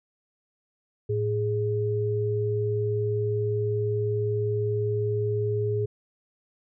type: tone pair together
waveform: sine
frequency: 110 / 415.3 Hz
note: A2 / G#4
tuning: 0 / 0 cents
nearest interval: octave + major seventh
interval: 2300 cents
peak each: -26 dBFS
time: 1.09-5.86 s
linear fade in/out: 10 ms
effects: none